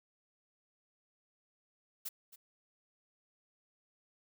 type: noise with echo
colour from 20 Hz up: blue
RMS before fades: -40 dBFS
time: 2.05-2.09 s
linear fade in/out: 10 ms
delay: 270 ms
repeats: 1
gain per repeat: -15 dB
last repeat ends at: 2.36 s
effects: none